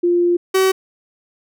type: tone pair in turn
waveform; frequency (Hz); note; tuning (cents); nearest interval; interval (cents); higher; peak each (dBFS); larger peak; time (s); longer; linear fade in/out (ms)
sine / 45% pulse; 349.2 / 379.9; F4 / F#4; 0 / +46; minor second; 146; second; -12; neither; 0.03-0.37 / 0.54-0.72; first; 10
effects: none